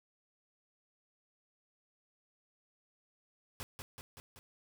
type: noise with echo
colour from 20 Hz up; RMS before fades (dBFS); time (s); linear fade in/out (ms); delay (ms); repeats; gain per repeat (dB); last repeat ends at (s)
pink; -43; 3.6-3.63; 0; 190; 4; -3; 4.39
effects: none